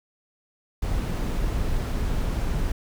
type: noise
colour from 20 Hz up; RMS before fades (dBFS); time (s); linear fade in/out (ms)
brown; -25; 0.82-2.72; 5
effects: none